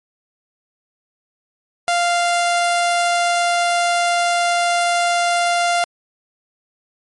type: tone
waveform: sawtooth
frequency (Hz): 696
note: F5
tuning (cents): -6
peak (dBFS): -11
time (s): 1.88-5.84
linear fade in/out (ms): 0
effects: MP3 48 kbps